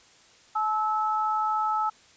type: tone pair together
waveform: sine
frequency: 860 / 1303.4 Hz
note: A5 / E6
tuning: -40 / -20 cents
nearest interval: perfect fifth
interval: 720 cents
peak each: -26 dBFS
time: 0.55-1.9 s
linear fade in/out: 10 ms
effects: white hiss -56 dBFS RMS until 2.16 s + resampled to 16000 Hz